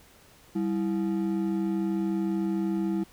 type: ring-modulated tone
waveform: triangle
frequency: 262 Hz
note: C4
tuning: 2 cents sharp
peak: -20 dBFS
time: 0.55-3.04 s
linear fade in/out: 10 ms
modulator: 66.7 Hz
effects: pink hiss -56 dBFS RMS until 3.12 s